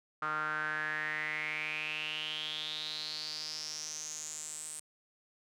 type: tone with band-pass filter sweep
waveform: sawtooth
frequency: 153.6 Hz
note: D#3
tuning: 22 cents flat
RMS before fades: -38 dBFS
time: 0.22-4.8 s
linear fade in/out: 5 ms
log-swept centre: 1300 to 8600 Hz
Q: 7.6
effects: none